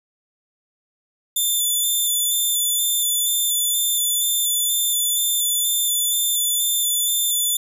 5% pulse tone with vibrato, 3520 Hz, A7, in tune, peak -11 dBFS, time 1.36-7.57 s, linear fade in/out 5 ms, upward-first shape square, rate 2.1 Hz, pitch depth 18 cents each way, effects none

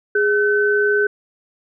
sine tone pair together, 413.5 / 1521.1 Hz, G#4 / F#6, -8 / +47 cents, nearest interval octave + major seventh, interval 2255 cents, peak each -16 / -17 dBFS, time 0.15-1.07 s, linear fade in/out 5 ms, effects none

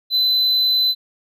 triangle tone, 4025 Hz, B7, 32 cents sharp, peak -13 dBFS, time 0.1-0.95 s, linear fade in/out 50 ms, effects none

